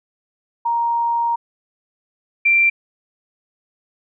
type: tone pair in turn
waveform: sine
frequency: 936 / 2359 Hz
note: A#5 / D7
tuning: +7 / +7 cents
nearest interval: octave + major third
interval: 1600 cents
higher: second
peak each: -16 / -11 dBFS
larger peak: second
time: 0.65-1.36 / 2.45-2.7 s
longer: first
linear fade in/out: 10 ms
effects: none